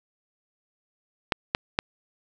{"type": "clicks", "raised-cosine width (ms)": 0.3, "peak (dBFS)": -5, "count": 3, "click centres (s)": [1.322, 1.549, 1.789], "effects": []}